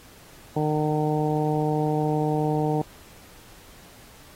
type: harmonic tone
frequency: 152.2 Hz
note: D#3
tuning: 38 cents flat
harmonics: 1 / 2 / 3 / 4 / 5 / 6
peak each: -25 / -27 / -27 / -34 / -29 / -35 dBFS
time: 0.56-2.82 s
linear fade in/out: 5 ms
effects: pink hiss -50 dBFS RMS until 4.35 s + AAC 48 kbps